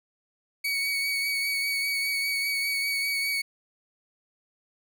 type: tone with vibrato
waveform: 30% pulse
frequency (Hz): 2242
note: C#7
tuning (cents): +19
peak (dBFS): -23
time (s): 0.64-3.42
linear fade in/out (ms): 10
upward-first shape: triangle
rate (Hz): 5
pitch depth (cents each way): 24
effects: none